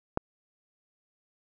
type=click; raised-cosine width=1 ms; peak=-12 dBFS; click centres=0.174 s; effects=none